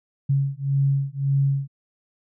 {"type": "beating tone pair", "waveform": "sine", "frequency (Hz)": [137.4, 139.2], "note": ["C#3", "C#3"], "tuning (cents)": [-15, 8], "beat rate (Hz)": 1.8, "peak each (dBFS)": -22, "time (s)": [0.29, 1.68], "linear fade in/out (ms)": 10, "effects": []}